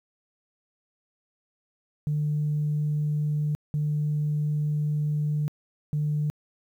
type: tone bursts at uneven times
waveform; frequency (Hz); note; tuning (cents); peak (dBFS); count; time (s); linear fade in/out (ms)
sine; 149.6; D3; +32; -22; 3; 2.07-3.55 / 3.74-5.48 / 5.93-6.3; 0
effects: tanh soft clip ceiling -19 dBFS + 10-bit